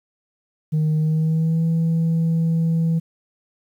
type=tone with pitch glide; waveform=sine; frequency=155 to 164.22 Hz; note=D#3 to E3; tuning=-6 to -6 cents; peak=-14 dBFS; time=0.72-3 s; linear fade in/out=20 ms; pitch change=+100 cents; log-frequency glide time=0.97-1.64 s; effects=tanh soft clip ceiling -15 dBFS + 9-bit